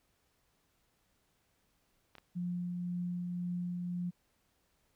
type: clicks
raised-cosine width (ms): 0.3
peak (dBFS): -35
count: 2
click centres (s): 2.153 / 2.183
type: tone with tremolo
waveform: sine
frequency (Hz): 176.8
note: F3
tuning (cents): +22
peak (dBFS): -33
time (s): 2.35-4.11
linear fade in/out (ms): 20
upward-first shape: triangle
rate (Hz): 1.9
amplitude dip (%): 25
effects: pink hiss -75 dBFS RMS until 4.95 s